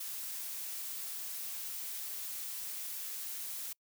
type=noise; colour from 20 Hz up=blue; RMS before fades=-41 dBFS; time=0-3.73 s; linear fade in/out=5 ms; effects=noise-tail reverb RT60 0.1 s tail -26 dB re dry